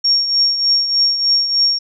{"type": "tone with tremolo", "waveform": "sine", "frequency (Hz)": 5540, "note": "F8", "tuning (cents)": -15, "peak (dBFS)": -9, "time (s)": [0.04, 1.79], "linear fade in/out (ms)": 10, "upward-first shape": "triangle", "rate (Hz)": 3.3, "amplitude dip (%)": 65, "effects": []}